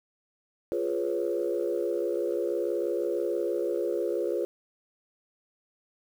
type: chord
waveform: sine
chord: C# dominant seventh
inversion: first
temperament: equal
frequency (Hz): 349.2 / 415.3 / 493.9 / 554.4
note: E#4 / G#4 / B4 / C#5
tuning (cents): 0 / 0 / 0 / 0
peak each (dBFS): -30 / -31 / -31 / -33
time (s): 0.72-4.45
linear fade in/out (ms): 0
effects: tanh soft clip ceiling -17 dBFS + 9-bit